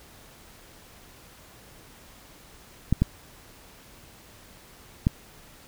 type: clicks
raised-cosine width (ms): 5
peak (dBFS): -7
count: 3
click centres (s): 2.926 / 3.02 / 5.069
effects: pink hiss -51 dBFS RMS until 5.67 s